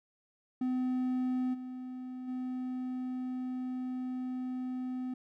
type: tone with level steps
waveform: triangle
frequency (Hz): 254.2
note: C4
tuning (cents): -50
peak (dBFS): -27 / -37 / -32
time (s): 0.61-5.14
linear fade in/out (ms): 5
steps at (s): 1.53 / 2.27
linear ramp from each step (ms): 20
effects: none